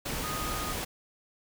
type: tone in noise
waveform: sine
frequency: 1241 Hz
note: D#6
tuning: 5 cents flat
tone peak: -36 dBFS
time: 0.23-0.73 s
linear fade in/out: 10 ms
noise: pink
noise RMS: -34 dBFS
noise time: 0.05-0.85 s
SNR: -5 dB
effects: none